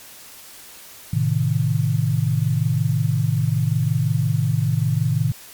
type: chord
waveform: sine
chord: A diminished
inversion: none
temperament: equal with one note detuned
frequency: 110 / 130.81 / 156.28 Hz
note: A2 / C3 / Eb3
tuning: 0 / 0 / +8 cents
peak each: -21 dBFS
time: 1.13-5.32 s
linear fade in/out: 5 ms
effects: white hiss -42 dBFS RMS until 5.53 s + MP3 96 kbps